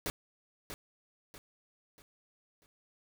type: noise with echo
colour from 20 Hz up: pink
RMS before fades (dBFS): -35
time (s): 0.06-0.1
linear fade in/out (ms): 0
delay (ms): 640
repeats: 4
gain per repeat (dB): -8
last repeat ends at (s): 2.66
effects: none